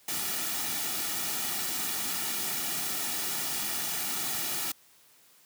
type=noise with comb filter; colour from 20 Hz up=white; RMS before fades=-32 dBFS; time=0.08-4.72 s; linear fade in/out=5 ms; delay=1.9 ms; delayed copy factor=-0.6; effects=white hiss -60 dBFS RMS until 5.45 s + high-pass 100 Hz 12 dB/octave